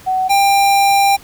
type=tone pair in turn; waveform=sine / square; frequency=750 / 794.6 Hz; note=F#5 / G5; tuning=+23 / +23 cents; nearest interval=minor second; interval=100 cents; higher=second; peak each=-13 / -10 dBFS; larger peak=second; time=0.06-0.29 / 0.29-1.17 s; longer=second; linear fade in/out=20 ms; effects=pink hiss -41 dBFS RMS until 1.23 s